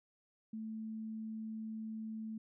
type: tone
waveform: sine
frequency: 220 Hz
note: A3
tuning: in tune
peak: -40 dBFS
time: 0.53-2.38 s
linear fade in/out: 5 ms
effects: none